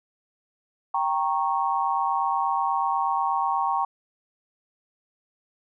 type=chord; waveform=sine; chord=G diminished; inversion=none; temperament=equal with one note detuned; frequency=784 / 932.3 / 1100.4 Hz; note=G5 / Bb5 / Db6; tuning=0 / 0 / -13 cents; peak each=-26 dBFS; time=0.94-3.85 s; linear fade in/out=5 ms; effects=none